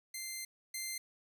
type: tone pair in turn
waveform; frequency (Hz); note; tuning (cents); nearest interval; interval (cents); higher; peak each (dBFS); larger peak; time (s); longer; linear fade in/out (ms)
10% pulse; 2084 / 2084; C7 / C7; -7 / -7; unison; 0; neither; -31 / -29; second; 0.14-0.45 / 0.74-0.98; first; 5
effects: none